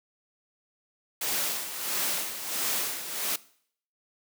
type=noise with tremolo; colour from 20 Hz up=white; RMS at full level=-28 dBFS; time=1.21-3.36 s; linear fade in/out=5 ms; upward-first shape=sine; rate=1.5 Hz; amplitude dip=65%; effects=noise-tail reverb RT60 0.6 s tail -20 dB re dry + high-pass 200 Hz 12 dB/octave